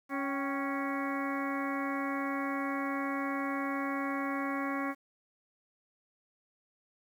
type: harmonic tone with a mistuned harmonic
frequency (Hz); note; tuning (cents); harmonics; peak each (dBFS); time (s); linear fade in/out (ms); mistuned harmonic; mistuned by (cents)
277.2; C#4; 0; 1 / 2 / 3 / 4 / 5 / 6 / 7 / 8; -34 / -41 / -42 / -38 / -44 / -44 / -43 / -43; 0.09-4.95; 50; 3; -94
effects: 10-bit